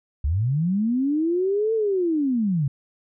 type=linear two-way sweep; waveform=sine; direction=up then down; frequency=63.9 to 453.2 to 129.6 Hz; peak=-19 dBFS; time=0.24-2.68 s; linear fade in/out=5 ms; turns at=1.74 s; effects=none